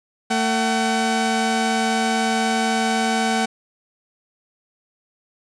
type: tone pair together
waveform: sawtooth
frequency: 224.5 / 755.8 Hz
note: A3 / F#5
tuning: +35 / +37 cents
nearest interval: octave + major sixth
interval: 2102 cents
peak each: -17 dBFS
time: 0.3-3.46 s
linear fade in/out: 10 ms
effects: resampled to 22050 Hz + 8-bit